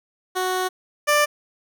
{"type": "tone pair in turn", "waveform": "15% pulse", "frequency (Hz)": [370, 591.3], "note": ["F#4", "D5"], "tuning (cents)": [0, 12], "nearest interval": "minor sixth", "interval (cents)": 812, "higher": "second", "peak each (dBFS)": [-15, -9], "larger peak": "second", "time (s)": [[0.35, 0.69], [1.07, 1.26]], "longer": "first", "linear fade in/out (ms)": 20, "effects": []}